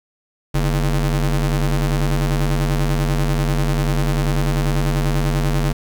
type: ring-modulated tone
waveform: 40% pulse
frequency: 92.4 Hz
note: F#2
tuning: 2 cents flat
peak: -12 dBFS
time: 0.54-5.73 s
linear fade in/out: 10 ms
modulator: 51.3 Hz
effects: 9-bit